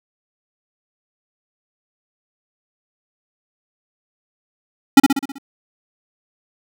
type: tone with echo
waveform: square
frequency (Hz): 275.3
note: C#4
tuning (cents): -12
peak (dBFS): -3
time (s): 4.97-5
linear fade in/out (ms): 5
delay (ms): 64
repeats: 6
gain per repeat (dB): -5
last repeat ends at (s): 5.384
effects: none